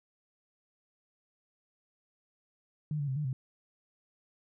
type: tone with pitch steps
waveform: sine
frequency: 151.4 / 143.4 / 131.9 / 149.8 / 130.2 Hz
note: D#3 / D3 / C3 / D3 / C3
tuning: -47 / -41 / +14 / +35 / -8 cents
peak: -30 dBFS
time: 2.91-3.33 s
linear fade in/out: 2 ms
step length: 84 ms
effects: none